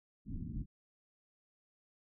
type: low-pass noise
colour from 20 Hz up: pink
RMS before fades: -41 dBFS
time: 0.25-0.66 s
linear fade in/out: 50 ms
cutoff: 290 Hz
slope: 48 dB/octave
effects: none

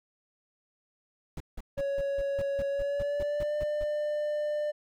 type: noise bursts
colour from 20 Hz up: brown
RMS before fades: -37 dBFS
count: 13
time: 1.37-3.839 s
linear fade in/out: 2 ms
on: 33 ms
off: 170 ms
type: tone with pitch glide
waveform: triangle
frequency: 557 to 597 Hz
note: C#5 to D5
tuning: +8 to +28 cents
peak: -26 dBFS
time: 1.77-4.72 s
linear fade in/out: 20 ms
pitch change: +120 cents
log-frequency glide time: 2.69-3.55 s
effects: none

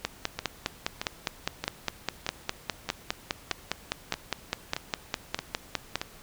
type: two click trains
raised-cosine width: 0.2 ms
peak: -13 / -9 dBFS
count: 10 / 30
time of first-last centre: 0.39-6.015 / 0.05-5.956 s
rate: 1.6 / 4.91 Hz
effects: pink hiss -51 dBFS RMS until 6.22 s

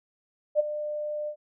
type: tone with ADSR envelope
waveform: sine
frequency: 599 Hz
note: D5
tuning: 34 cents sharp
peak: -16 dBFS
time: 0.55-1.36 s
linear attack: 45 ms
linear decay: 18 ms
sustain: -13 dB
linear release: 80 ms
effects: none

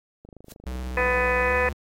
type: click train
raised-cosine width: 2 ms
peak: -31 dBFS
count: 26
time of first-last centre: 0.25-1.223 s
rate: 25.7 Hz
type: noise with exponential growth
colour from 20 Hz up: white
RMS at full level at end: -39 dBFS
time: 0.44-0.52 s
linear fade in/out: 0 ms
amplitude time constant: 16 ms
type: tone with pitch glide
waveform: square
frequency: 63.1 to 70.83 Hz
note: B1 to C#2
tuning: +38 to +38 cents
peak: -30 dBFS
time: 0.66-1.73 s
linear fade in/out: 5 ms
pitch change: +200 cents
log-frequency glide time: 1.42-1.56 s
type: harmonic tone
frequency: 250 Hz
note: B3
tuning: 21 cents sharp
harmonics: 2 / 3 / 4 / 5 / 6 / 7 / 8 / 9 / 10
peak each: -24 / -34 / -28 / -33 / -37 / -26 / -30 / -37 / -30 dBFS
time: 0.97-1.69 s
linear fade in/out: 2 ms
effects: AAC 48 kbps

